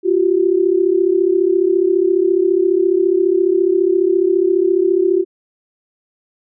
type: tone pair together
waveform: sine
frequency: 349.2 / 383.8 Hz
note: F4 / G4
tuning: 0 / -37 cents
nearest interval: major second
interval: 163 cents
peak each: -14 dBFS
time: 0.03-5.25 s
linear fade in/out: 50 ms
effects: none